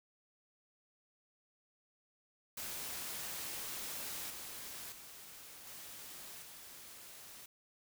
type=noise with level steps; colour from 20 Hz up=white; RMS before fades=-43 / -47 / -53 / -50 / -53 dBFS; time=2.57-7.46 s; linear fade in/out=5 ms; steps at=4.3 / 4.92 / 5.67 / 6.42 s; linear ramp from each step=2 ms; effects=none